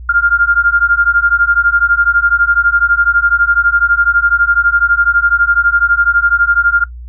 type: beating tone pair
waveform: sine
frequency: 1396.9 / 1408.9 Hz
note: F6 / F6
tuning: 0 / +15 cents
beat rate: 12 Hz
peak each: -11 dBFS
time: 0.09-6.84 s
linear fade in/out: 5 ms
effects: noise-tail reverb RT60 0.1 s tail -21 dB re dry + added 60 Hz sine -26 dBFS peak until 7.08 s